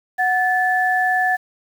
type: tone pair together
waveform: sine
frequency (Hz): 737.7 / 1741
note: F#5 / A6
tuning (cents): -5 / -19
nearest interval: octave + minor third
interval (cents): 1486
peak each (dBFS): -18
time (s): 0.18-1.37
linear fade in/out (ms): 20
effects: 7-bit